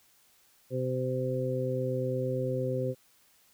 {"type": "harmonic tone", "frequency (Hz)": 128.7, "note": "C3", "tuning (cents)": -28, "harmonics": [1, 2, 3, 4], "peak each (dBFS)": [-32, -37, -35, -32], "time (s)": [0.7, 2.95], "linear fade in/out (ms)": 50, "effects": ["white hiss -64 dBFS RMS until 3.53 s"]}